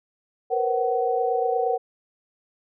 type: tone cluster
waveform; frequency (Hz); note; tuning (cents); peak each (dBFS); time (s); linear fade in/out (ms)
sine; 469.7 / 497.9 / 527 / 752; A#4 / B4 / C5 / F#5; +13 / +14 / +12 / +28; -24 / -29 / -31 / -24; 0.5-1.78; 20
effects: none